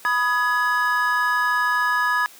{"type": "chord", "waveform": "triangle", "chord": "G# minor", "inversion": "first", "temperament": "equal with one note detuned", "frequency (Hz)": [987.8, 1244.5, 1683.4], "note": ["B5", "D#6", "G#6"], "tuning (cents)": [0, 0, 23], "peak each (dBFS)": [-22, -22, -19], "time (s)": [0.05, 2.26], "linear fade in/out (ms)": 0, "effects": ["white hiss -46 dBFS RMS until 2.39 s", "high-pass 200 Hz 12 dB/octave"]}